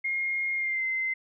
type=tone with pitch glide; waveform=sine; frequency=2138 to 2069 Hz; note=C7 to C7; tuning=+37 to -20 cents; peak=-26 dBFS; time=0.04-1.14 s; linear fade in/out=10 ms; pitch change=-57 cents; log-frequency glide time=0.55-0.84 s; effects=none

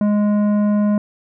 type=tone with tanh clipping; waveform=sine; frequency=207.7 Hz; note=G#3; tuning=in tune; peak=-15 dBFS; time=0.01-0.98 s; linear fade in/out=2 ms; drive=11 dB; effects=none

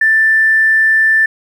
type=tone with tanh clipping; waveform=triangle; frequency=1770 Hz; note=A6; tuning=10 cents sharp; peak=-7 dBFS; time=0.01-1.26 s; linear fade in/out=5 ms; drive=2 dB; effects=none

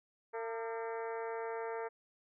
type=harmonic tone with a mistuned harmonic; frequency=227.2 Hz; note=A#3; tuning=44 cents flat; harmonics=2 / 3 / 4 / 5 / 6 / 7 / 8 / 9 / 10; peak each=-39 / -46 / -44 / -52 / -51 / -52 / -53 / -55 / -60 dBFS; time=0.33-1.89 s; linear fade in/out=20 ms; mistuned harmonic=5; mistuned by=+81 cents; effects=none

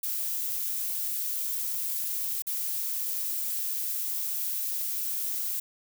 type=noise with dropouts; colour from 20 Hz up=violet; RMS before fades=-31 dBFS; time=0.03-5.6 s; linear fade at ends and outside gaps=5 ms; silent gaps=2.422-2.468 s; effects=none

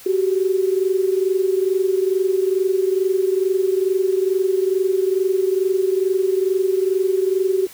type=tone pair together; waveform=sine; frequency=374.4 / 396.7 Hz; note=F#4 / G4; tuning=+20 / +21 cents; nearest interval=minor second; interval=101 cents; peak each=-17 / -21 dBFS; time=0.06-7.67 s; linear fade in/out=5 ms; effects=white hiss -42 dBFS RMS until 7.73 s

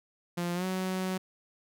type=tone with pitch glide; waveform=sawtooth; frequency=174.1 to 186.6 Hz; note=F3 to F#3; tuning=-5 to +15 cents; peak=-26 dBFS; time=0.37-1.18 s; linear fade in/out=10 ms; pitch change=+120 cents; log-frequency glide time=0.54-0.65 s; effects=none

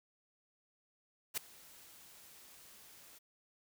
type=noise with ADSR envelope; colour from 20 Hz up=white; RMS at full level=-34 dBFS; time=1.34-3.19 s; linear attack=35 ms; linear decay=3 ms; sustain=-24 dB; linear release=14 ms; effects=none

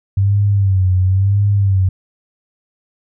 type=tone with vibrato; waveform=sine; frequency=96.8 Hz; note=G2; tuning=21 cents flat; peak=-10 dBFS; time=0.17-1.89 s; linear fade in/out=5 ms; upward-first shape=sine; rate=0.97 Hz; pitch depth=87 cents each way; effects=none

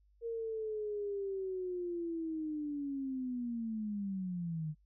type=linear sweep; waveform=sine; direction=down; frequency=466.2 to 150 Hz; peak=-35 dBFS; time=0.21-4.75 s; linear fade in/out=50 ms; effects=noise-tail reverb RT60 0.1 s tail -26 dB re dry + added 50 Hz sine -65 dBFS peak until 4.85 s

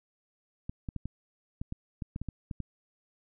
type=clicks; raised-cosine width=5 ms; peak=-23 dBFS; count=12; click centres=0.695 / 0.888 / 0.963 / 1.056 / 1.615 / 1.724 / 2.022 / 2.161 / 2.216 / 2.287 / 2.512 / 2.603 s; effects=none

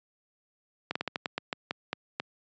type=slowing click train; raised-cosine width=0.3 ms; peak=-14 dBFS; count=11; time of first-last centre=0.91-2.2 s; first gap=45 ms; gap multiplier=1.22; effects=high-pass 150 Hz 12 dB/octave + resampled to 16000 Hz

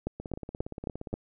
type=two click trains; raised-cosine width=2 ms; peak=-24 / -17 dBFS; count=17 / 5; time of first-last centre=0.2-1.13 / 0.07-1.14 s; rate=17.2 / 3.74 Hz; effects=none

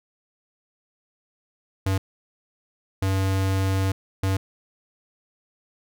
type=tone bursts at uneven times; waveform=square; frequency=96 Hz; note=G2; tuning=36 cents flat; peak=-21 dBFS; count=3; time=1.86-1.98 / 3.02-3.92 / 4.23-4.37 s; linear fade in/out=5 ms; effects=none

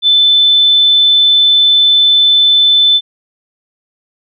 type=tone; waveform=sine; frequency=3520 Hz; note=A7; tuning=in tune; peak=-5 dBFS; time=0.02-3.01 s; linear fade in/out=50 ms; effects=none

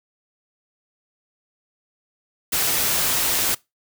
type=noise; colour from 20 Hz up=white; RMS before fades=-21 dBFS; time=2.52-3.55 s; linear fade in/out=10 ms; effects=noise-tail reverb RT60 0.2 s tail -22 dB re dry

